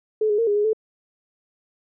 sine tone with pitch steps, 431.8 / 416 / 460.1 / 410.9 / 415.7 / 437.3 Hz, A4 / G#4 / A#4 / G#4 / G#4 / A4, -33 / +3 / -23 / -18 / +2 / -11 cents, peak -17 dBFS, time 0.21-0.732 s, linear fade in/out 5 ms, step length 87 ms, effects none

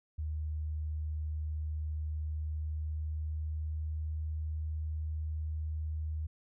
sine tone with pitch glide, 76.9 to 77.75 Hz, D#2 to D#2, -20 to -1 cents, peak -33 dBFS, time 0.18-6.27 s, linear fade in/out 10 ms, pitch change +19 cents, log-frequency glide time 2.21-4.21 s, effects none

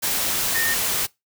sine tone in noise, 1833 Hz, A#6, 30 cents flat, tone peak -22 dBFS, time 0.54-0.75 s, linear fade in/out 20 ms, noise white, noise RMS -23 dBFS, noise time 0.02-1.07 s, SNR -2 dB, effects noise-tail reverb RT60 0.2 s tail -23 dB re dry

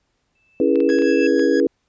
sine tone with exponential growth, 2637 Hz, E7, in tune, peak -24 dBFS, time 0.35-1.27 s, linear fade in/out 5 ms, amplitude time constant 200 ms
sine chord, C# minor seventh, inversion none, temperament equal with one note detuned, 277.2 / 329.6 / 415.3 / 483.2 Hz, C#4 / E4 / G#4 / B4, 0 / 0 / 0 / -38 cents, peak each -19 dBFS, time 0.6-1.67 s, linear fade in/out 2 ms
clicks, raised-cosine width 0.3 ms, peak -21 dBFS, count 6, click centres 0.757 / 0.804 / 0.901 / 0.987 / 1.021 / 1.395 s
45% pulse tone with tremolo, 1661.2 Hz, G#6, in tune, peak -26 dBFS, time 0.89-1.6 s, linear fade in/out 0 ms, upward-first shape sine, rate 6.2 Hz, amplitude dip 50%
effects pink hiss -69 dBFS RMS until 1.88 s + resampled to 16000 Hz

